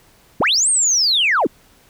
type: linear two-way sweep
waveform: sine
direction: up then down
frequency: 60 to 8790 to 200.2 Hz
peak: -12 dBFS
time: 0.4-1.47 s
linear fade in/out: 5 ms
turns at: 0.69 s
effects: tanh soft clip ceiling -8 dBFS + pink hiss -52 dBFS RMS until 1.89 s